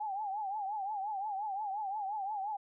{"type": "tone with vibrato", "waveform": "sine", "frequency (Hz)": 815, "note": "G#5", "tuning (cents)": -33, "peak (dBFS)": -34, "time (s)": [0, 2.57], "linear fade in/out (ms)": 10, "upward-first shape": "triangle", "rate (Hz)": 5.7, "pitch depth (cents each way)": 140, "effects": []}